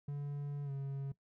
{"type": "tone with pitch glide", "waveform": "triangle", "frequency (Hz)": [143.6, 137.83], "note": ["D3", "C#3"], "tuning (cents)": [-39, -10], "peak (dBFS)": -35, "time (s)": [0.08, 1.12], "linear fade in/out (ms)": 5, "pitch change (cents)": -71, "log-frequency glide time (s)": [0.64, 0.71], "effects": ["noise-tail reverb RT60 0.1 s tail -18 dB re dry"]}